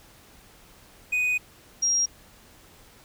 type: tone pair in turn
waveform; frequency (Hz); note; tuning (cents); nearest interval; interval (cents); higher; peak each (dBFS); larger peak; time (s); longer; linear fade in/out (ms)
triangle / sine; 2489 / 5625; D#7 / F8; 0 / +12; octave + major second; 1412; second; -20; neither; 1.12-1.38 / 1.82-2.06; first; 10
effects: pink hiss -53 dBFS RMS until 3.04 s